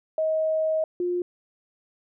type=tone pair in turn; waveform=sine; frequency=632 / 354.7 Hz; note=D#5 / F4; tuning=+27 / +27 cents; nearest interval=minor seventh; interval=1000 cents; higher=first; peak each=-21 / -23 dBFS; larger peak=first; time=0.18-0.84 / 1-1.22 s; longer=first; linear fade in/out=2 ms; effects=none